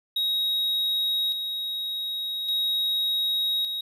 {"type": "tone with tremolo", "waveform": "triangle", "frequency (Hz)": 3791, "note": "A#7", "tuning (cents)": 28, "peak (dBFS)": -21, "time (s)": [0.16, 3.81], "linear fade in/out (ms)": 5, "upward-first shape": "square", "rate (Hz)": 0.43, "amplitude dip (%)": 45, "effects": []}